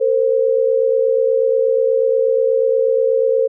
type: tone pair together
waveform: sine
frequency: 455 / 523.3 Hz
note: A#4 / C5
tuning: -42 / 0 cents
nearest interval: major second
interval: 242 cents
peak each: -15 dBFS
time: 0-3.48 s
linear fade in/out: 20 ms
effects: none